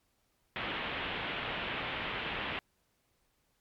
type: low-pass noise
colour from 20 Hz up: white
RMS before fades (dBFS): -37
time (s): 0.56-2.59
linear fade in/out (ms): 0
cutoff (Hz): 3300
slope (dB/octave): 48
effects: pink hiss -75 dBFS RMS until 3.6 s + MP3 96 kbps